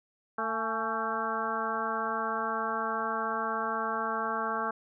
harmonic tone with a mistuned harmonic, 224.2 Hz, A3, 33 cents sharp, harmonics 1 / 2 / 3 / 4 / 5 / 6 / 7, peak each -40 / -38 / -38 / -36 / -34 / -35 / -38 dBFS, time 0.38-4.71 s, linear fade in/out 5 ms, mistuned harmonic 4, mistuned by -74 cents, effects none

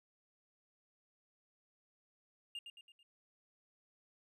triangle tone with echo, 2817 Hz, F7, 14 cents sharp, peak -40 dBFS, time 2.55-2.59 s, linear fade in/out 2 ms, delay 110 ms, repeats 4, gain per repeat -6 dB, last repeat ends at 3.03 s, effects resampled to 32000 Hz

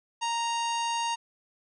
harmonic tone, 932 Hz, A#5, 1 cent flat, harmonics 1 / 2 / 3 / 4 / 5 / 6 / 7 / 9 / 10, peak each -28 / -42 / -35 / -41 / -42 / -47 / -39 / -49 / -49 dBFS, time 0.21-1.16 s, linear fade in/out 20 ms, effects none

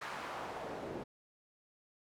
pink noise with band-pass filter sweep, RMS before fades -43 dBFS, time 0.01-1.04 s, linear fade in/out 10 ms, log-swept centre 1400 to 370 Hz, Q 1.2, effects none

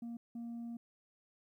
sine tone bursts at uneven times, 234.4 Hz, A#3, 10 cents sharp, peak -38 dBFS, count 2, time 0.02-0.17 / 0.35-0.77 s, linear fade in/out 5 ms, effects tanh soft clip ceiling -40 dBFS + 13-bit

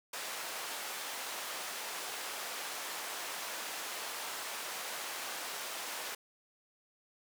pink band-pass noise, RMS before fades -41 dBFS, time 0.13-6.15 s, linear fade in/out 5 ms, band 680 to 16000 Hz, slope 12 dB/octave, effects none

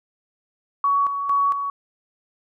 sine tone with tremolo, 1124 Hz, C#6, 24 cents sharp, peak -16 dBFS, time 0.84-1.7 s, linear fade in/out 2 ms, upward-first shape square, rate 2.2 Hz, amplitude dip 55%, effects none

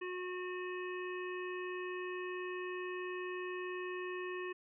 harmonic tone, 363.7 Hz, F#4, 30 cents flat, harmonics 1 / 3 / 5 / 7 / 8, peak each -40 / -47 / -47 / -49 / -58 dBFS, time 0.01-4.53 s, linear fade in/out 10 ms, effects none

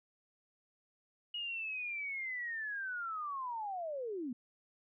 sine linear sweep, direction down, 2899 to 228.3 Hz, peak -37 dBFS, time 1.34-4.33 s, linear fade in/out 5 ms, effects none

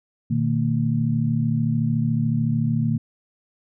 sine tone cluster, 119.6 / 153.2 / 227.5 Hz, A#2 / D#3 / A#3, +45 / -27 / -42 cents, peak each -23 dBFS, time 0.3-2.98 s, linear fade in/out 10 ms, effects none

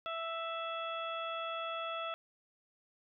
harmonic tone with a mistuned harmonic, 660 Hz, E5, 2 cents sharp, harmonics 1 / 2 / 3 / 4 / 5, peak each -41 / -39 / -53 / -46 / -46 dBFS, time 0.06-2.14 s, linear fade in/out 0 ms, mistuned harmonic 5, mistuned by +31 cents, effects none

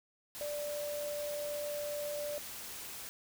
sine tone in noise, 587.3 Hz, D5, in tune, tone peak -36 dBFS, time 0.41-2.38 s, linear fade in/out 0 ms, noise white, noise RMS -45 dBFS, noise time 0.35-3.09 s, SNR +6 dB, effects none

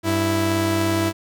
sawtooth tone pair together, 97.54 / 329.6 Hz, G2 / E4, -8 / 0 cents, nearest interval octave + major sixth, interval 2108 cents, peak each -19 / -16 dBFS, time 0.03-1.13 s, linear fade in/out 50 ms, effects none

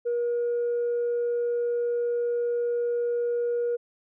sine tone, 477.4 Hz, A#4, 41 cents sharp, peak -22 dBFS, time 0.05-3.77 s, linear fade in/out 20 ms, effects tanh soft clip ceiling -21 dBFS

